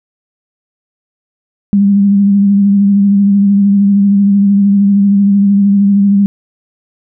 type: tone with vibrato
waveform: sine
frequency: 200 Hz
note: G3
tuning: 35 cents sharp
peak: -5 dBFS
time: 1.73-6.26 s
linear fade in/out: 0 ms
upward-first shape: sine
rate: 13 Hz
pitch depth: 28 cents each way
effects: none